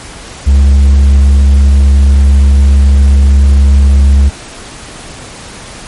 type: tone with hard clipping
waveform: sine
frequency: 69.1 Hz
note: C#2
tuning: 5 cents flat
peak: -3 dBFS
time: 0.46-4.3 s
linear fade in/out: 20 ms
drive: 3 dB
effects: pink hiss -28 dBFS RMS until 5.87 s + MP3 48 kbps